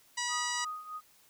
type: harmonic tone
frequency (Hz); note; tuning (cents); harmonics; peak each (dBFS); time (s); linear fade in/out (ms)
970; B5; -31; 1 / 2 / 3 / 4 / 5 / 6 / 7 / 8 / 9; -38 / -37 / -41 / -43 / -40 / -40 / -46 / -41 / -48; 0.17-0.65; 10
type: tone with tremolo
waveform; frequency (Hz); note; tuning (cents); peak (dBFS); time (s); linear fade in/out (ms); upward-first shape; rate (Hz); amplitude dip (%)
sine; 1244.5; D#6; 0; -34; 0.28-1.01; 50; triangle; 3.1; 80
effects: white hiss -63 dBFS RMS until 1.29 s